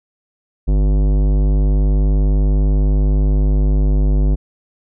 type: tone with tanh clipping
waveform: sine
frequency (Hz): 50.1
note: G1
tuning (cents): +38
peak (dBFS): -13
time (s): 0.67-4.36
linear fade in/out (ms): 20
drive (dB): 17
effects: none